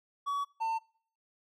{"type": "tone pair in turn", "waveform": "triangle", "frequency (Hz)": [1132, 898.5], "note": ["C#6", "A5"], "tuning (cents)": [36, 36], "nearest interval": "major third", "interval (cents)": 400, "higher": "first", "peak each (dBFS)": [-28, -27], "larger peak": "second", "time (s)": [[0.26, 0.45], [0.6, 0.79]], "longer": "neither", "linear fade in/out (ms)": 20, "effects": ["noise-tail reverb RT60 0.5 s tail -23 dB re dry"]}